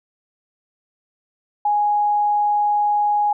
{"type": "tone", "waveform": "sine", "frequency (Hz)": 830, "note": "G#5", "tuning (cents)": -1, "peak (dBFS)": -15, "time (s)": [1.65, 3.33], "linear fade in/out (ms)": 5, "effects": []}